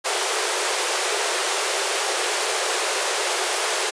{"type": "high-pass noise", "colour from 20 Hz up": "pink", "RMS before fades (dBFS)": -23, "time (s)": [0.04, 3.91], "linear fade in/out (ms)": 20, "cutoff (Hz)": 360, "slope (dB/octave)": 96, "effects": ["resampled to 22050 Hz"]}